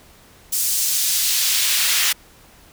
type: noise with high-pass filter sweep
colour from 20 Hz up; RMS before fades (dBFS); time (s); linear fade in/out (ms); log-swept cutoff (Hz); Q
pink; -19; 0.52-2.13; 10; 7300 to 2100; 0.9
effects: pink hiss -49 dBFS RMS until 2.72 s